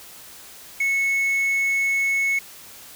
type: tone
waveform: triangle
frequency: 2200 Hz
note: C#7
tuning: 14 cents flat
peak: -17 dBFS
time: 0.8-2.39 s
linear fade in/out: 5 ms
effects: white hiss -43 dBFS RMS until 2.95 s